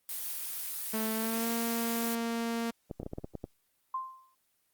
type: noise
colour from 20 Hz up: blue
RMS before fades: -37 dBFS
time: 0.09-2.15 s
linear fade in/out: 2 ms
type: tone with pitch glide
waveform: sawtooth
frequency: 220 to 231.3 Hz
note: A3 to A#3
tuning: 0 to -13 cents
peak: -27 dBFS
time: 0.93-2.71 s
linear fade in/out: 10 ms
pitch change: +87 cents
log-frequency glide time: 1.12-1.5 s
type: clicks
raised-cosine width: 2 ms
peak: -24 dBFS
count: 9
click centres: 2.912 / 3 / 3.031 / 3.064 / 3.134 / 3.184 / 3.244 / 3.353 / 3.441 s
type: tone with exponential decay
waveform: sine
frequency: 1046.5 Hz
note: C6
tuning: in tune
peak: -29 dBFS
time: 3.94-4.35 s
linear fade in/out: 5 ms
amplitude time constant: 87 ms
effects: white hiss -74 dBFS RMS until 4.73 s + Opus 32 kbps